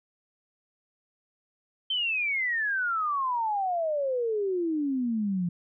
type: exponential sweep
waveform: sine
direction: down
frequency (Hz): 3136 to 170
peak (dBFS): -25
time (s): 1.9-5.49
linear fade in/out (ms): 5
effects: none